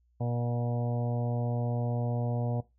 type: harmonic tone with a mistuned harmonic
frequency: 120 Hz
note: B2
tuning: 49 cents flat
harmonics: 1 / 2 / 3 / 4 / 5 / 6 / 7 / 8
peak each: -29 / -37 / -47 / -40 / -40 / -42 / -48 / -50 dBFS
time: 0.2-2.61 s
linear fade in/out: 10 ms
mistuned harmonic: 7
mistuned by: -32 cents
effects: noise-tail reverb RT60 0.2 s tail -18 dB re dry + added 60 Hz sine -65 dBFS peak until 2.78 s